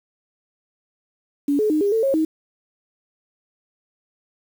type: tone with pitch steps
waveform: sine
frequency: 285.1 / 426.7 / 306.9 / 404.6 / 447.1 / 544 / 316.1 Hz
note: C#4 / G#4 / D#4 / G#4 / A4 / C#5 / D#4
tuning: +49 / +47 / -24 / -45 / +28 / -33 / +27 cents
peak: -16 dBFS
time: 1.48-2.25 s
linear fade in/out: 5 ms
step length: 110 ms
effects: 7-bit